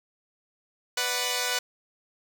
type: chord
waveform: 5% pulse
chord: B minor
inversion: none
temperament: equal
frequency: 493.9 / 587.3 / 740 Hz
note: B4 / D5 / F#5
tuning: 0 / 0 / 0 cents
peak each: -17 / -22 / -19 dBFS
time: 0.97-1.59 s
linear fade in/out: 5 ms
effects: none